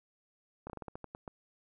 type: slowing click train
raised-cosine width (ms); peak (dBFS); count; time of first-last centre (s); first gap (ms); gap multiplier
1; -28; 10; 0.67-1.278; 28; 1.21
effects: none